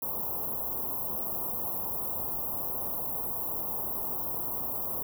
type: band-stop noise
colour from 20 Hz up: white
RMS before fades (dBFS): -33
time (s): 0.02-5.03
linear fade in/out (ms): 5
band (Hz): 1100 to 12000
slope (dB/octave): 48
effects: none